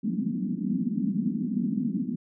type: band-pass noise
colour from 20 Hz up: white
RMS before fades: -28 dBFS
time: 0.03-2.16 s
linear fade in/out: 10 ms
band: 180 to 250 Hz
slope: 48 dB/octave
effects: none